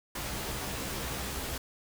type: noise with comb filter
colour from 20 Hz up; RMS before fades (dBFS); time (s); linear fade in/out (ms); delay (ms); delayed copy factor
pink; -36; 0.15-1.58; 5; 15; +0.65
effects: none